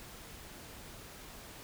silence, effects pink hiss -50 dBFS RMS until 1.63 s

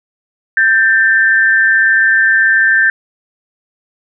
sine tone pair together, 1568 / 1786.5 Hz, G6 / A6, 0 / +26 cents, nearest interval major second, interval 226 cents, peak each -10 dBFS, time 0.57-2.9 s, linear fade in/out 2 ms, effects none

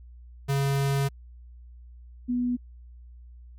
square / sine tone pair in turn, 138.59 / 245.6 Hz, C#3 / B3, 0 / -9 cents, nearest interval minor seventh, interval 991 cents, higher second, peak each -23 dBFS, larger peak neither, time 0.48-1.09 / 2.28-2.57 s, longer first, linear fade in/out 20 ms, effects added 60 Hz sine -44 dBFS peak until 3.58 s + MP3 96 kbps

